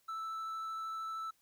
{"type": "tone with vibrato", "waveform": "triangle", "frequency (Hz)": 1318.5, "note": "E6", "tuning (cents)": 0, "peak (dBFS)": -36, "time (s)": [0.08, 1.31], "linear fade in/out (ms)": 10, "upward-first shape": "triangle", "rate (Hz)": 13, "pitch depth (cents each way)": 8, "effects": ["white hiss -73 dBFS RMS until 1.41 s"]}